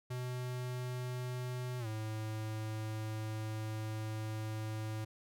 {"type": "tone with pitch glide", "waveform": "square", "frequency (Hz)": [125.2, 108.99], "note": ["B2", "A2"], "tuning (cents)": [24, -16], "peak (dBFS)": -38, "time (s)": [0.1, 5.05], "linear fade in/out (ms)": 10, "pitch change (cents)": -240, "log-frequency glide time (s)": [1.79, 1.87], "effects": []}